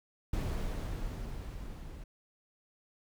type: noise with level ramp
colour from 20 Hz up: brown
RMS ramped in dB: -32 to -46 dBFS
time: 0.33-2.04 s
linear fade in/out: 5 ms
effects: none